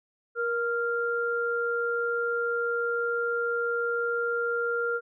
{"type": "tone pair together", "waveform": "sine", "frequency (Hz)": [472, 1393], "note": ["A#4", "F6"], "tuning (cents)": [22, -5], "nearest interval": "octave + perfect fifth", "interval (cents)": 1873, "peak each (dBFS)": -28, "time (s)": [0.35, 5.01], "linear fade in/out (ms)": 50, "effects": []}